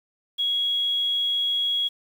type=tone; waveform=sine; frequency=3322 Hz; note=G#7; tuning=in tune; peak=-21 dBFS; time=0.38-1.89 s; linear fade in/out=20 ms; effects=8-bit